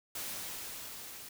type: noise with level ramp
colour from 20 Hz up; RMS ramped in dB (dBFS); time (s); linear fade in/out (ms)
white; -39 to -48; 0.15-1.29; 5
effects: none

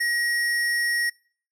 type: tone with sample-and-hold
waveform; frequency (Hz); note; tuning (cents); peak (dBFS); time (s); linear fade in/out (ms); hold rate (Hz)
sine; 1898; A#6; +31; -21; 0-1.1; 10; 7350
effects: noise-tail reverb RT60 0.5 s tail -25 dB re dry + low-pass 12000 Hz 12 dB/octave

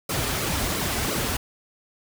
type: noise with flanger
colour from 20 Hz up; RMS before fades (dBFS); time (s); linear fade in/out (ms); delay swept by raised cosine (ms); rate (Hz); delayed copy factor
pink; -26; 0.09-1.37; 5; 1.1 to 6.4; 2.9; -0.8
effects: none

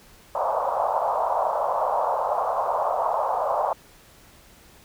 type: band-pass noise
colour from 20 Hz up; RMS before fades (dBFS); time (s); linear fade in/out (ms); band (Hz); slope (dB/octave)
pink; -24; 0.35-3.73; 2; 560 to 1100; 48
effects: pink hiss -52 dBFS RMS until 4.84 s

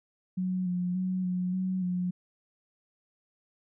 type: tone with pitch steps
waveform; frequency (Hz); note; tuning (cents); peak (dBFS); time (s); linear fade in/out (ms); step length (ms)
sine; 184.3 / 178.9 / 185.2 / 181.3 / 186.4 / 180; F#3 / F3 / F#3 / F#3 / F#3 / F#3; -7 / +42 / +2 / -35 / +13 / -47; -27; 0.37-2.11; 10; 290
effects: none

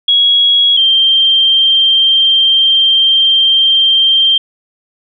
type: tone pair in turn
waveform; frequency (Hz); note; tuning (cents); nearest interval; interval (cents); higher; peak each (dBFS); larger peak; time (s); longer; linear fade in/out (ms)
sine; 3322 / 3161; G#7 / G7; 0 / +14; minor second; 86; first; -6; neither; 0.08-0.77 / 0.77-4.38; second; 5
effects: none

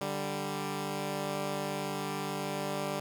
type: tone pair together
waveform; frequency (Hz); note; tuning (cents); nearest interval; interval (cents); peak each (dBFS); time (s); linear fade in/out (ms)
10% pulse; 146.83 / 196; D3 / G3; 0 / 0; perfect fourth; 500; -28 / -27; 0.01-3; 2
effects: none

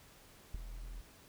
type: tone with ADSR envelope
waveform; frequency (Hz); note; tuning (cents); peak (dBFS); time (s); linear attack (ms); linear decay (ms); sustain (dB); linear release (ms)
triangle; 41.2; E1; 0; -30; 0.54-1.01; 6; 15; -11; 4
effects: pink hiss -60 dBFS RMS until 1.28 s

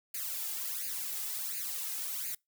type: noise with flanger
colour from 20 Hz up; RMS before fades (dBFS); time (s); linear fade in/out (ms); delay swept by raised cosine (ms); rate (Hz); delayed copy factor
blue; -37; 0.14-2.35; 5; 0.44 to 2.44; 1.4; +0.95
effects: noise-tail reverb RT60 0.2 s tail -26 dB re dry

